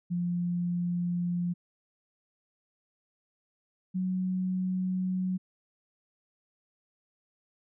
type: tone pair in turn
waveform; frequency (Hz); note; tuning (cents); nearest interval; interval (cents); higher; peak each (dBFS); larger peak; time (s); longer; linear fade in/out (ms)
sine; 175.2 / 184.97; F3 / F#3; +6 / 0; minor second; 94; second; -27; neither; 0.1-1.54 / 3.94-5.38; neither; 20
effects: none